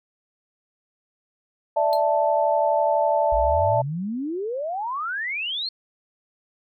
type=chord; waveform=sine; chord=D suspended second; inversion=none; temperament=equal; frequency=587.3 / 659.3 / 880 Hz; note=D5 / E5 / A5; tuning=0 / 0 / 0 cents; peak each=-22 dBFS; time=1.76-3.82 s; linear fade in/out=10 ms
type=tone with exponential decay; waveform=45% pulse; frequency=4191 Hz; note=C8; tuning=2 cents sharp; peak=-26 dBFS; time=1.93-2.02 s; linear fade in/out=0 ms; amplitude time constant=18 ms
type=exponential sweep; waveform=sine; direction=up; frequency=50.7 to 4371 Hz; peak=-25 dBFS; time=3.32-5.69 s; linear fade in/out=5 ms
effects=none